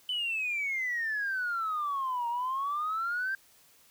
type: exponential two-way sweep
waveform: sine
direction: down then up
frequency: 3034 to 932.3 to 1592 Hz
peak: -28 dBFS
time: 0.09-3.35 s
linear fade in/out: 2 ms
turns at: 2.28 s
effects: tanh soft clip ceiling -25 dBFS + white hiss -61 dBFS RMS until 3.9 s